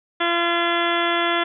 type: harmonic tone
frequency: 342.1 Hz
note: F4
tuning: 36 cents flat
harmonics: 1 / 2 / 3 / 4 / 5 / 6 / 7 / 8 / 9 / 10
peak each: -25 / -25 / -27 / -25 / -27 / -28 / -35 / -33 / -33 / -28 dBFS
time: 0.2-1.44 s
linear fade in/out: 10 ms
effects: none